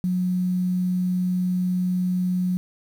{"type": "tone with quantisation", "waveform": "sine", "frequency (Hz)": 181.8, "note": "F#3", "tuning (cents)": -30, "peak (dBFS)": -20, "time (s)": [0.04, 2.57], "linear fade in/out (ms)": 0, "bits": 8, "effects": []}